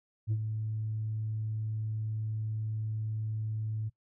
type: tone with ADSR envelope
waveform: sine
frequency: 109 Hz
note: A2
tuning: 16 cents flat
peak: -23 dBFS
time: 0.27-3.9 s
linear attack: 46 ms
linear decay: 55 ms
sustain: -8 dB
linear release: 24 ms
effects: noise-tail reverb RT60 0.1 s tail -21 dB re dry + tanh soft clip ceiling -25 dBFS